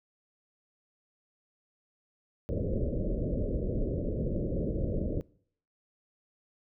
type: low-pass noise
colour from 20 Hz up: pink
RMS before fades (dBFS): -31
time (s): 2.49-5.21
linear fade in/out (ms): 0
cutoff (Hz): 600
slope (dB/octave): 96
effects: noise-tail reverb RT60 0.6 s tail -23 dB re dry

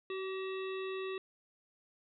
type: harmonic tone with a mistuned harmonic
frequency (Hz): 380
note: F#4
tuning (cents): +46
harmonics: 1 / 3 / 5 / 7 / 9 / 10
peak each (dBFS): -37 / -47 / -50 / -48 / -56 / -53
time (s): 0.1-1.18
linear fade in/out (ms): 2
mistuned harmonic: 3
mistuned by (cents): +17
effects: none

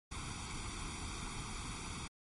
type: noise with comb filter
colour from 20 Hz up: pink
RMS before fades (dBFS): -43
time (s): 0.11-2.08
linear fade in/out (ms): 10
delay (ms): 0.86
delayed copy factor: +0.9
effects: MP3 48 kbps

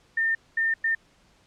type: tone bursts at uneven times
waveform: sine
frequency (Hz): 1810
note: A6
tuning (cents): +48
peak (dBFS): -21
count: 3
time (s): 0.17-0.35 / 0.57-0.74 / 0.84-0.95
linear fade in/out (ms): 5
effects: pink hiss -61 dBFS RMS until 1.46 s + low-pass 7000 Hz 12 dB/octave

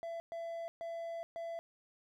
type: tone bursts at uneven times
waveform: triangle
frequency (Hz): 670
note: E5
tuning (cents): +28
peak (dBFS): -37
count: 4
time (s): 0.03-0.2 / 0.32-0.68 / 0.81-1.23 / 1.36-1.59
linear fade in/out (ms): 0
effects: none

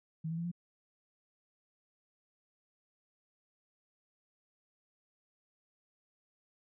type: tone with pitch steps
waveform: sine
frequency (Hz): 160 / 164.59 / 169.32 / 174.18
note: D#3 / E3 / E3 / F3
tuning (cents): +49 / -2 / +47 / -4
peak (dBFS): -34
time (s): 0.24-0.516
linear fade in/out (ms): 10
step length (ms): 69
effects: none

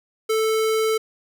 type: tone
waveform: square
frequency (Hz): 440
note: A4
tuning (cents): 0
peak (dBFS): -19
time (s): 0.29-0.98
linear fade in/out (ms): 10
effects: none

